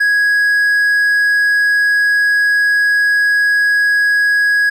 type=tone; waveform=triangle; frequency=1661.2 Hz; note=G#6; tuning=in tune; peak=-8 dBFS; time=0-4.7 s; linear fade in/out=10 ms; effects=none